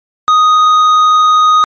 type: tone with tanh clipping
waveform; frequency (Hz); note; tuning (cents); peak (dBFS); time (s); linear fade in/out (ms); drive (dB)
triangle; 1246; D#6; +2; -6; 0.28-1.64; 0; 11
effects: MP3 32 kbps